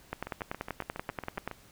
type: two click trains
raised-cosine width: 0.5 ms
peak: -18 / -23 dBFS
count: 15 / 10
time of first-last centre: 0.13-1.476 / 0.27-1.513 s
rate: 10.4 / 7.24 Hz
effects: pink hiss -58 dBFS RMS until 1.71 s